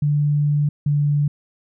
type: tone pair in turn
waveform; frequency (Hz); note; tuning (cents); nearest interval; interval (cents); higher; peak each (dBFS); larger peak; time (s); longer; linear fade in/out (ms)
sine; 146.83 / 145.82; D3 / D3; 0 / -12; unison; 12; first; -15; neither; 0.02-0.69 / 0.86-1.28; first; 5
effects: none